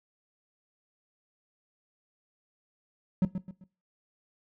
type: tone with echo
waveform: triangle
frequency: 185 Hz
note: F#3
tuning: in tune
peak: -18 dBFS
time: 3.22-3.25 s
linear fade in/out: 2 ms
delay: 130 ms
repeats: 3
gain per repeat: -9 dB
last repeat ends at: 3.64 s
effects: noise-tail reverb RT60 0.3 s tail -17 dB re dry